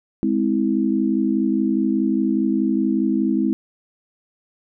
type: chord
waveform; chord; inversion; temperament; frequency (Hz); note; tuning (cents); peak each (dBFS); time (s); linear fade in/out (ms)
sine; Ab augmented; none; just; 207.7 / 259.6 / 324.5; Ab3 / C4 / E4; 0 / -13 / -27; -21; 0.23-3.53; 0
effects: none